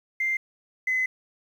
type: tone pair in turn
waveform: sine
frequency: 2093 / 2032 Hz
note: C7 / B6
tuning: 0 / +49 cents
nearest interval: minor second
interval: 51 cents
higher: first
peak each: -22 / -21 dBFS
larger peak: second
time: 0.2-0.37 / 0.87-1.06 s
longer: second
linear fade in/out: 5 ms
effects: tanh soft clip ceiling -17 dBFS + 9-bit